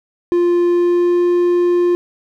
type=tone with pitch glide; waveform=triangle; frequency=349.2 to 351.6 Hz; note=F4 to F4; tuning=0 to +12 cents; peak=-9 dBFS; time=0.32-1.95 s; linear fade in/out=0 ms; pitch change=+12 cents; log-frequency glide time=0.67-1.24 s; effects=none